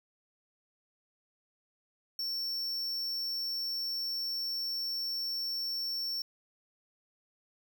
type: tone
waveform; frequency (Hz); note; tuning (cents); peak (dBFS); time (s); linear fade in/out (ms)
square; 5440; F8; -46; -33; 2.19-6.22; 2
effects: none